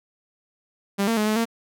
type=tone with pitch steps; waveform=sawtooth; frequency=199 / 228.3 / 212.3 / 215 / 229.5 Hz; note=G3 / A#3 / G#3 / A3 / A#3; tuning=+26 / -36 / +38 / -40 / -27 cents; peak=-16 dBFS; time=0.98-1.455 s; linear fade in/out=20 ms; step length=95 ms; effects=none